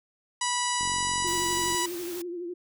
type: harmonic tone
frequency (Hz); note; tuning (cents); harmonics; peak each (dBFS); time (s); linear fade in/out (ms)
979; B5; -15; 1 / 2 / 3 / 4 / 5 / 6 / 7 / 8 / 9 / 10; -29 / -34 / -35 / -37 / -37 / -37 / -37 / -35 / -40 / -39; 0.41-1.86; 5
type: click train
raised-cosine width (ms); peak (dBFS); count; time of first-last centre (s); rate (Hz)
3; -29; 44; 0.81-1.747; 45.9
type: tone with vibrato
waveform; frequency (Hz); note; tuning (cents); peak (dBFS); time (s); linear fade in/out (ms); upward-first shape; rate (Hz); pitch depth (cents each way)
sine; 349.4; F4; +1; -32; 1.24-2.54; 10; triangle; 12; 71
type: noise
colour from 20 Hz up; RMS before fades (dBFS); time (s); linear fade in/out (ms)
white; -41; 1.27-2.22; 5
effects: none